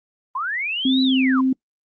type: linear two-way sweep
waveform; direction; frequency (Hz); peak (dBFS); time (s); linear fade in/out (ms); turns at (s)
sine; up then down; 967 to 4003 to 967; -22; 0.35-1.41; 5; 1.02
type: tone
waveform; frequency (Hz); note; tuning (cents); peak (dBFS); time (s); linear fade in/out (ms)
sine; 261.6; C4; 0; -15; 0.85-1.53; 5
effects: noise-tail reverb RT60 0.1 s tail -25 dB re dry + Opus 32 kbps